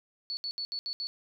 sine tone bursts at uneven times, 4435 Hz, C#8, in tune, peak -32 dBFS, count 6, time 0.3-0.37 / 0.44-0.51 / 0.58-0.65 / 0.72-0.79 / 0.86-0.93 / 1-1.07 s, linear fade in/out 0 ms, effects none

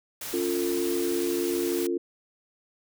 white noise, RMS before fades -36 dBFS, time 0.21-1.87 s, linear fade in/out 5 ms
sine chord, Db augmented, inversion none, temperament equal with one note detuned, 277.2 / 349.2 / 450 Hz, Db4 / F4 / A4, 0 / 0 / +39 cents, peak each -32 / -26 / -32 dBFS, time 0.33-1.98 s, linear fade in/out 10 ms
effects none

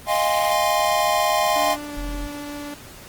square chord, F minor seventh, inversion third, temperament equal with one note detuned, 622.3 / 698.5 / 817.8 / 1046.5 Hz, Eb5 / F5 / Ab5 / C6, 0 / 0 / -27 / 0 cents, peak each -24 dBFS, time 0.06-1.77 s, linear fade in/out 50 ms
sawtooth tone with pitch glide, 293.7 to 290.5 Hz, D4 to D4, 0 to -19 cents, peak -27 dBFS, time 1.56-2.74 s, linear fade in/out 0 ms, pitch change -19 cents, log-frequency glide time 1.86-1.93 s
triangle tone, 43.65 Hz, F1, in tune, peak -25 dBFS, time 1.97-2.27 s, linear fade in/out 0 ms
effects pink hiss -42 dBFS RMS until 3.08 s + Opus 24 kbps

